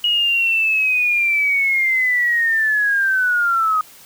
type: linear sweep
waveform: sine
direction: down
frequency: 2900 to 1247 Hz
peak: -14 dBFS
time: 0.04-3.81 s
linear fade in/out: 2 ms
effects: white hiss -44 dBFS RMS until 4.05 s